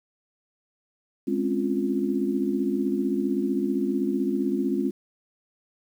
sine chord, Db major seventh, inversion second, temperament equal, 207.7 / 261.6 / 277.2 / 349.2 Hz, Ab3 / C4 / Db4 / F4, 0 / 0 / 0 / 0 cents, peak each -28 dBFS, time 1.27-4.91 s, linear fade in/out 10 ms, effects 9-bit

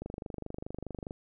click train, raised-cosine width 2 ms, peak -25 dBFS, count 28, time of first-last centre 0.02-1.109 s, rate 24.8 Hz, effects none

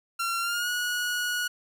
sawtooth tone with pitch glide, 1368 to 1457.7 Hz, F6 to F#6, -36 to -26 cents, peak -23 dBFS, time 0.19-1.48 s, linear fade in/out 10 ms, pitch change +110 cents, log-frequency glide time 0.4-0.69 s, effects none

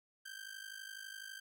sawtooth ring-modulated tone, 1568 Hz, G6, in tune, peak -40 dBFS, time 0.25-1.4 s, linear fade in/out 10 ms, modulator 26 Hz, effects none

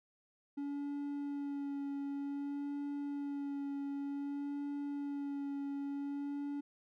triangle tone with vibrato, 283.2 Hz, C#4, 37 cents sharp, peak -35 dBFS, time 0.57-6.61 s, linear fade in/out 10 ms, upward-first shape sine, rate 0.54 Hz, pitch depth 17 cents each way, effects none

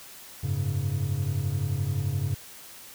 triangle chord, F# suspended second, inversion none, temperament just, 92.5 / 104.06 / 138.75 Hz, F#2 / G#2 / C#3, 0 / +4 / +2 cents, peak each -29 / -27 / -27 dBFS, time 0.43-2.35 s, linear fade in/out 10 ms, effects white hiss -46 dBFS RMS until 2.94 s

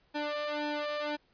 sawtooth tone with flanger, 296.7 Hz, D4, 18 cents sharp, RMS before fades -34 dBFS, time 0.14-1.17 s, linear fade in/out 20 ms, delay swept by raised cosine 1.2 to 1.75 ms, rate 1.9 Hz, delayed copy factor +1, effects pink hiss -69 dBFS RMS until 1.33 s + resampled to 11025 Hz

